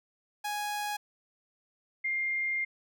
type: tone pair in turn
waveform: sawtooth / sine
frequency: 830.6 / 2112 Hz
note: G#5 / C7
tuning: 0 / +16 cents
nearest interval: octave + major third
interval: 1616 cents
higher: second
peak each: -28 dBFS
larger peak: neither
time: 0.44-0.97 / 2.04-2.65 s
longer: second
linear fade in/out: 10 ms
effects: none

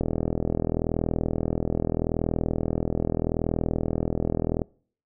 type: click train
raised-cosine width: 2 ms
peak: -11 dBFS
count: 189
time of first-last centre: 0.01-4.618 s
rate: 40.8 Hz
effects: noise-tail reverb RT60 0.5 s tail -25 dB re dry

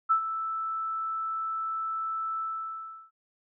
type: tone with ADSR envelope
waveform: sine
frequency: 1318.5 Hz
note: E6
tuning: in tune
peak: -18 dBFS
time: 0.09-3.11 s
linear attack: 22 ms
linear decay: 89 ms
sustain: -11 dB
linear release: 710 ms
effects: none

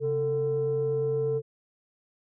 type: tone pair together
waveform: sine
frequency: 134.67 / 445.7 Hz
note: C#3 / A4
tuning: -50 / +22 cents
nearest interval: octave + major sixth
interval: 2072 cents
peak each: -30 / -24 dBFS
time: 0-1.42 s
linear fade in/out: 50 ms
effects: tanh soft clip ceiling -19 dBFS

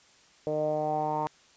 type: tone with low-pass filter sweep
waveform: 10% pulse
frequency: 152.6 Hz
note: D#3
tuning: 33 cents flat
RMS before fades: -29 dBFS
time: 0.47-1.27 s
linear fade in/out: 0 ms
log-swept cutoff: 540 to 970 Hz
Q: 5.6
effects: white hiss -59 dBFS RMS until 1.56 s + resampled to 16000 Hz

